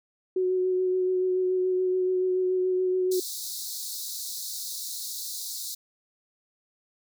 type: tone with vibrato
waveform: sine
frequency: 369.3 Hz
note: F#4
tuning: 3 cents flat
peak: -22 dBFS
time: 0.36-3.2 s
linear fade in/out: 5 ms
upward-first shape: sine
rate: 7 Hz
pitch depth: 15 cents each way
type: high-pass noise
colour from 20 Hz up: pink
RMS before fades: -35 dBFS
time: 3.11-5.75 s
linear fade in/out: 10 ms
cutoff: 3800 Hz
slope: 96 dB/octave
effects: none